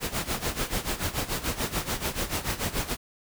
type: noise with tremolo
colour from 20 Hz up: pink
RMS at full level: -27 dBFS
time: 0-2.97 s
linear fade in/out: 50 ms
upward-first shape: sine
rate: 6.9 Hz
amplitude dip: 80%
effects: none